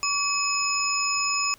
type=tone cluster; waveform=sine; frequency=1138 / 2549 / 5140 / 6910 Hz; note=C#6 / D#7 / E8 / A8; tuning=+45 / +41 / -45 / -32 cents; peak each=-28 dBFS; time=0.03-1.54 s; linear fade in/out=0 ms; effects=pink hiss -54 dBFS RMS until 1.58 s